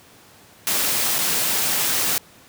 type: noise with dropouts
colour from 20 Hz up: white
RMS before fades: -21 dBFS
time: 0.67-2.18 s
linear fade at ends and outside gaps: 0 ms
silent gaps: 1.183-1.188 s
effects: pink hiss -49 dBFS RMS until 2.48 s + high-pass 100 Hz 12 dB/octave